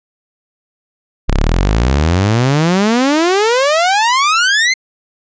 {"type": "exponential sweep", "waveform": "sawtooth", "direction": "up", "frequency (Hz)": [30.87, 2122], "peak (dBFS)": -6, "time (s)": [1.28, 4.74], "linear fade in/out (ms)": 10, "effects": ["resampled to 16000 Hz"]}